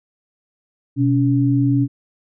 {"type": "tone pair together", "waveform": "sine", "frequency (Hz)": [125.48, 281.7], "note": ["B2", "C#4"], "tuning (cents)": [28, 28], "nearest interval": "octave + major second", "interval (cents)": 1400, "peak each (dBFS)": -16, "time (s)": [0.96, 1.88], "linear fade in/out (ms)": 50, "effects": []}